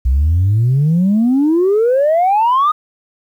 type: exponential sweep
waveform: sine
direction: up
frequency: 60.9 to 1256 Hz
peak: -8 dBFS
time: 0.05-2.72 s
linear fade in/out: 10 ms
effects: tanh soft clip ceiling -7 dBFS + 8-bit